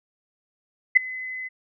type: tone with ADSR envelope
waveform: sine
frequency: 2028 Hz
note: B6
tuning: 45 cents sharp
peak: -7 dBFS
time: 0.95-1.49 s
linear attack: 19 ms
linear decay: 6 ms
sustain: -23 dB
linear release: 22 ms
effects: none